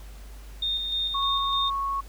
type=tone with tremolo; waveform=sine; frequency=3659 Hz; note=A#7; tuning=33 cents flat; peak=-24 dBFS; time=0.62-1.7 s; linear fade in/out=5 ms; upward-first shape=square; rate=3.3 Hz; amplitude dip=35%
type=tone; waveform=sine; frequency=1104 Hz; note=C#6; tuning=7 cents flat; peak=-25 dBFS; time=1.14-2.01 s; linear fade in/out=10 ms
effects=added 50 Hz sine -40 dBFS peak until 2.08 s + pink hiss -52 dBFS RMS until 2.08 s